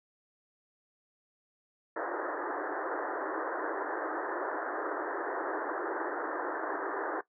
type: band-pass noise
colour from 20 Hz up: pink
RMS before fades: -35 dBFS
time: 1.96-7.21 s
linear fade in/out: 5 ms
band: 300 to 1800 Hz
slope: 96 dB/octave
effects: noise-tail reverb RT60 0.1 s tail -17 dB re dry